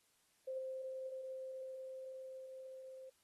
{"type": "tone with level ramp", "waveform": "sine", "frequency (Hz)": 523.3, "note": "C5", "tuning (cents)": 0, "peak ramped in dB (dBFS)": [-40, -50], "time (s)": [0.47, 3.1], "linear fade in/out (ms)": 10, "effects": ["white hiss -75 dBFS RMS until 3.23 s", "AAC 32 kbps"]}